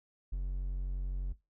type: tone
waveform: triangle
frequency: 45.88 Hz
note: F#1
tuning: 14 cents flat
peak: -30 dBFS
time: 0.32-1.33 s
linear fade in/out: 10 ms
effects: noise-tail reverb RT60 0.2 s tail -17 dB re dry